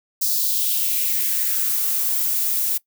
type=noise with high-pass filter sweep; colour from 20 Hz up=violet; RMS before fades=-21 dBFS; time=0.21-2.78 s; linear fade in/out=10 ms; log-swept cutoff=5000 to 450 Hz; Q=2.4; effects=noise-tail reverb RT60 0.1 s tail -20 dB re dry